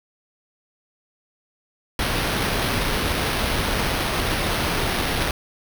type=noise with sample-and-hold; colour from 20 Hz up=pink; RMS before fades=-23 dBFS; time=1.99-5.31 s; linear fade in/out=2 ms; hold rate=7350 Hz; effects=none